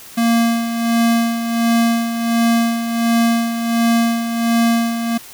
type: tone with tremolo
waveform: square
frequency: 231.7 Hz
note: A#3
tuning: 10 cents flat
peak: -12 dBFS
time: 0.17-5.18 s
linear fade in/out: 10 ms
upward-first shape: sine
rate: 1.4 Hz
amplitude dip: 60%
effects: white hiss -38 dBFS RMS until 5.33 s